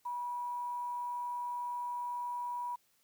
sine tone with quantisation, 971 Hz, B5, 30 cents flat, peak -35 dBFS, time 0.05-2.76 s, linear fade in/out 10 ms, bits 10, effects white hiss -72 dBFS RMS until 3.03 s

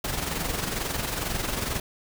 pink noise with amplitude modulation, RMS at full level -27 dBFS, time 0.04-1.8 s, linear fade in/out 5 ms, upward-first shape sine, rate 22.2 Hz, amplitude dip 55%, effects none

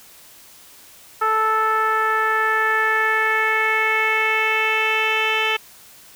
10% pulse tone with low-pass filter sweep, 438.4 Hz, A4, 6 cents flat, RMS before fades -19 dBFS, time 1.21-5.57 s, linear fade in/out 10 ms, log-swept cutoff 1300 to 3000 Hz, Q 3.4, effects white hiss -46 dBFS RMS until 6.15 s

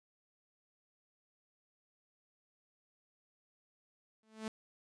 sawtooth tone with exponential growth, 219.1 Hz, A3, 7 cents flat, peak -32 dBFS, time 4.23-4.48 s, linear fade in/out 2 ms, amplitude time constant 53 ms, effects resampled to 22050 Hz

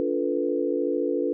sine chord, B half-diminished seventh, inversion first, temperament equal with one note detuned, 287.1 / 349.2 / 440 / 493.9 Hz, D4 / F4 / A4 / B4, -39 / 0 / 0 / 0 cents, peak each -28 dBFS, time 0-1.33 s, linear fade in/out 0 ms, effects none

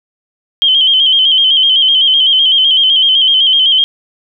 sine tone with vibrato, 3136 Hz, G7, in tune, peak -6 dBFS, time 0.62-3.84 s, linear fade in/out 0 ms, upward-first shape square, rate 7.9 Hz, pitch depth 48 cents each way, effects none

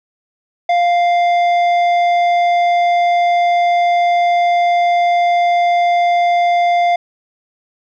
sine tone with tanh clipping, 698.5 Hz, F5, in tune, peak -12 dBFS, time 0.69-6.96 s, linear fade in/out 5 ms, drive 10 dB, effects none

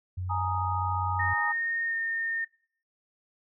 sine tone, 91.4 Hz, F#2, 21 cents flat, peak -30 dBFS, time 0.17-1.34 s, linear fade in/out 10 ms
sine chord, Ab suspended second, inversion none, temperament equal with one note detuned, 837.8 / 932.3 / 1244.5 Hz, Ab5 / Bb5 / Eb6, +15 / 0 / 0 cents, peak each -32 dBFS, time 0.29-1.53 s, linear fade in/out 20 ms
sine tone with pitch glide, 1842 to 1825.1 Hz, A#6 to A#6, -21 to -37 cents, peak -27 dBFS, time 1.19-2.45 s, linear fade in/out 10 ms, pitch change -16 cents, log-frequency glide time 1.86-1.95 s
effects noise-tail reverb RT60 0.6 s tail -23 dB re dry

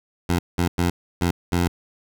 15% pulse tone bursts at uneven times, 87.31 Hz, F2, in tune, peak -12 dBFS, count 5, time 0.29-0.39 / 0.58-0.68 / 0.78-0.9 / 1.21-1.31 / 1.52-1.68 s, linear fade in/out 5 ms, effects none

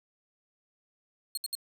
20% pulse tone bursts, 4269 Hz, C8, 34 cents sharp, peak -25 dBFS, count 3, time 1.35-1.552 s, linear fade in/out 2 ms, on 24 ms, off 65 ms, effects none

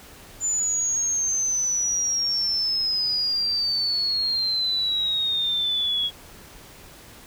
sine exponential sweep, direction down, 7100 to 3322 Hz, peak -21 dBFS, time 0.4-6.11 s, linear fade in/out 50 ms, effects pink hiss -46 dBFS RMS until 7.26 s

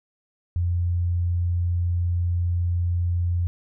sine tone, 87.31 Hz, F2, in tune, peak -20 dBFS, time 0.56-3.47 s, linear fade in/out 0 ms, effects none

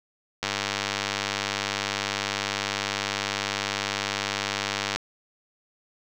click train, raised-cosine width 0.2 ms, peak -8 dBFS, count 454, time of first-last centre 0.43-4.96 s, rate 100 Hz, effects none

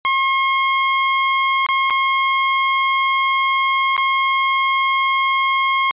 25% pulse tone with dropouts, 1076 Hz, C6, 48 cents sharp, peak -11 dBFS, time 0.05-5.91 s, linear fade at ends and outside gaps 0 ms, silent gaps 1.664-1.688 / 1.899-1.906 / 3.966-3.978 s, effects resampled to 8000 Hz

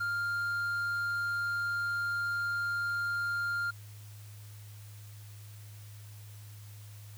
sine tone with hard clipping, 1400 Hz, F6, 4 cents sharp, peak -31 dBFS, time 0-3.71 s, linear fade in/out 10 ms, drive 3 dB, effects added 104 Hz sine -46 dBFS peak until 7.17 s + white hiss -57 dBFS RMS until 7.17 s

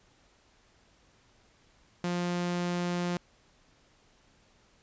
sawtooth tone, 176 Hz, F3, 14 cents sharp, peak -25 dBFS, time 2.04-3.17 s, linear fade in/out 2 ms, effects pink hiss -64 dBFS RMS until 4.82 s + resampled to 16000 Hz

